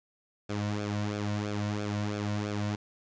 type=tone with flanger; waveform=sawtooth; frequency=103.83 Hz; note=G#2; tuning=in tune; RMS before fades=-32 dBFS; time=0.49-2.76 s; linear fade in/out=10 ms; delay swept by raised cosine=1 to 2.5 ms; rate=3 Hz; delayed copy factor=-0.7; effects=resampled to 16000 Hz + 10-bit